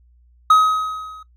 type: tone with level ramp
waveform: triangle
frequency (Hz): 1267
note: D#6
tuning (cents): +31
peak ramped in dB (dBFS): -5 to -35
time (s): 0.5-1.23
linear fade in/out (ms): 5
effects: noise-tail reverb RT60 0.1 s tail -17 dB re dry + added 60 Hz sine -50 dBFS peak until 1.36 s